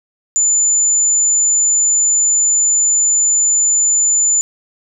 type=tone; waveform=sine; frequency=7040 Hz; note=A8; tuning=in tune; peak=-10 dBFS; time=0.36-4.41 s; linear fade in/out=0 ms; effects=none